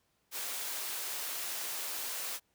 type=high-pass noise; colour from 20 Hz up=white; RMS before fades=-38 dBFS; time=0.31-2.4 s; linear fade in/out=50 ms; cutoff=420 Hz; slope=12 dB/octave; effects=pink hiss -75 dBFS RMS until 2.54 s + high-pass 60 Hz 12 dB/octave